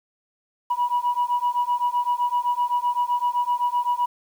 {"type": "beating tone pair", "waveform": "sine", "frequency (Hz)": [969, 976.8], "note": ["B5", "B5"], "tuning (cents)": [-33, -19], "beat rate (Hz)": 7.8, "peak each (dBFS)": -22, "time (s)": [0.7, 4.06], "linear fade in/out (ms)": 10, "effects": ["tanh soft clip ceiling -15 dBFS", "8-bit"]}